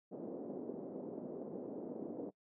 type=band-pass noise; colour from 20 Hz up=pink; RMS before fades=-45 dBFS; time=0.11-2.31 s; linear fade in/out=20 ms; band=220 to 540 Hz; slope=24 dB/octave; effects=noise-tail reverb RT60 0.1 s tail -25 dB re dry